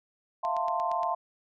sine chord, F major seventh, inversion third, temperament equal with one note detuned, 659.3 / 698.5 / 892.8 / 1046.5 Hz, E5 / F5 / A5 / C6, 0 / 0 / +25 / 0 cents, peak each -35 / -31 / -32 / -31 dBFS, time 0.43-1.15 s, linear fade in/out 10 ms
click train, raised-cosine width 0.2 ms, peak -27 dBFS, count 6, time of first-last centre 0.45-1.032 s, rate 8.59 Hz
effects none

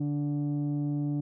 sine tone pair together, 145.7 / 291.4 Hz, D3 / D4, -13 / -13 cents, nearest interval octave, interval 1200 cents, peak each -27 / -28 dBFS, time 0-1.21 s, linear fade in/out 10 ms, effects tanh soft clip ceiling -24 dBFS

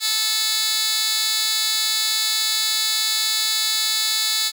15% pulse tone with high-pass filter, 436.5 Hz, A4, 14 cents flat, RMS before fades -21 dBFS, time 0-4.52 s, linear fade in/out 50 ms, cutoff 3700 Hz, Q 1.9, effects none

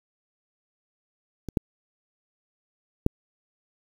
clicks, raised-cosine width 3 ms, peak -20 / -8 / -6 dBFS, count 3, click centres 1.487 / 1.572 / 3.064 s, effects 7-bit

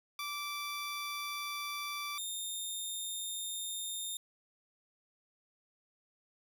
15% pulse tone pair in turn, 1166 / 3647 Hz, D6 / A#7, -13 / -39 cents, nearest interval octave + minor sixth, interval 1974 cents, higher second, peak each -31 / -30 dBFS, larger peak second, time 0.19-2.18 / 2.18-4.17 s, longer neither, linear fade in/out 2 ms, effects none

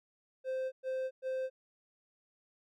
triangle tone bursts, 521 Hz, C5, 7 cents flat, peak -31 dBFS, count 3, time 0.44-1.5 s, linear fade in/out 50 ms, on 280 ms, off 110 ms, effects none

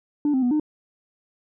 sine tone with pitch steps, 293.8 / 261 / 245.5 / 304 Hz, D4 / C4 / B3 / D#4, +1 / -4 / -10 / -40 cents, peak -16 dBFS, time 0.25-0.598 s, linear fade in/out 2 ms, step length 87 ms, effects tanh soft clip ceiling -16 dBFS

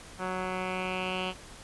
10% pulse tone with low-pass filter sweep, 185 Hz, F#3, in tune, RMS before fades -33 dBFS, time 0.18-1.34 s, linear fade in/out 50 ms, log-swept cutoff 1700 to 3100 Hz, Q 3.9, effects pink hiss -48 dBFS RMS until 1.63 s + resampled to 24000 Hz

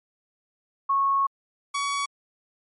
sine / sawtooth tone pair in turn, 1100 / 1127.7 Hz, C#6 / C#6, -14 / +29 cents, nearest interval unison, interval 43 cents, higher second, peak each -19 / -21 dBFS, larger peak first, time 0.89-1.27 / 1.74-2.06 s, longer first, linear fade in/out 10 ms, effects MP3 48 kbps

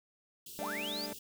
white band-stop noise, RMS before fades -48 dBFS, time 0.46-1.19 s, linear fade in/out 5 ms, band 480 to 2700 Hz, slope 96 dB/octave
20% pulse chord, G suspended second, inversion none, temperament just, 196 / 220.5 / 294 Hz, G3 / A3 / D4, 0 / +4 / +2 cents, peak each -41 / -41 / -38 dBFS, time 0.59-1.13 s, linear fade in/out 0 ms
sine linear sweep, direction up, 523.3 to 4974 Hz, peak -37 dBFS, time 0.61-1.06 s, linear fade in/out 2 ms
effects none

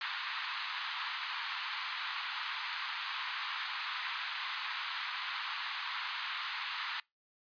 pink band-pass noise, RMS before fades -39 dBFS, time 0.01-7 s, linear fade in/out 2 ms, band 960 to 4400 Hz, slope 48 dB/octave, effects noise-tail reverb RT60 0.2 s tail -25 dB re dry + resampled to 11025 Hz

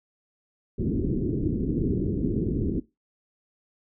white low-pass noise, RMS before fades -26 dBFS, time 0.78-2.8 s, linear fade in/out 10 ms, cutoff 380 Hz, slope 48 dB/octave, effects noise-tail reverb RT60 0.2 s tail -17 dB re dry

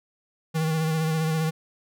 square tone with vibrato, 159.1 Hz, D#3, 39 cents sharp, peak -23 dBFS, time 0.54-1.51 s, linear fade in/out 20 ms, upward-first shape sine, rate 15 Hz, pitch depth 31 cents each way, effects none

